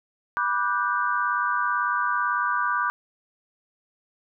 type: chord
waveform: sine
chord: G major seventh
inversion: first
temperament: just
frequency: 980 / 1176 / 1470 / 1568 Hz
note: B5 / D6 / F#6 / G6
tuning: -14 / +2 / -12 / 0 cents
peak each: -28 / -25 / -28 / -29 dBFS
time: 0.37-2.9 s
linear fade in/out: 0 ms
effects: none

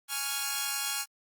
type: chord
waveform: 5% pulse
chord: Db major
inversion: second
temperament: equal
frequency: 830.6 / 1108.7 / 1396.9 Hz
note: Ab5 / Db6 / F6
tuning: 0 / 0 / 0 cents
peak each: -23 / -25 / -22 dBFS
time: 0.08-1.06 s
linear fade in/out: 50 ms
effects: Opus 32 kbps

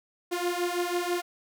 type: beating tone pair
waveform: sawtooth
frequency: 349.2 / 355.3 Hz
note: F4 / F4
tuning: 0 / +30 cents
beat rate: 6.1 Hz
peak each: -26 dBFS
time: 0.31-1.22 s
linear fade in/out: 20 ms
effects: none

